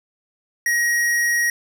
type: tone with hard clipping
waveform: sine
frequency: 1892 Hz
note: A#6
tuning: 25 cents sharp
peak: -18 dBFS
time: 0.66-1.5 s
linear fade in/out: 2 ms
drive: 17 dB
effects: none